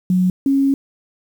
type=tone pair in turn; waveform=sine; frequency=183.1 / 274.3 Hz; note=F#3 / C#4; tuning=-18 / -18 cents; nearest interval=perfect fifth; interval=700 cents; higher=second; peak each=-12 dBFS; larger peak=neither; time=0.1-0.3 / 0.46-0.74 s; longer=second; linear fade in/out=2 ms; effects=7-bit